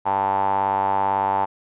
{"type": "tone with band-pass filter", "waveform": "sawtooth", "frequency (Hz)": 98, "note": "G2", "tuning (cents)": 0, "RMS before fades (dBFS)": -21, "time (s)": [0.05, 1.46], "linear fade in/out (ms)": 20, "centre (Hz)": 870, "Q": 8.7, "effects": ["resampled to 8000 Hz"]}